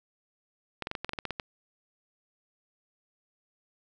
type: clicks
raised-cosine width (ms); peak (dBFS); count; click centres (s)
0.3; -17; 11; 0.823 / 0.871 / 0.914 / 0.952 / 1.046 / 1.093 / 1.134 / 1.188 / 1.253 / 1.307 / 1.398
effects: none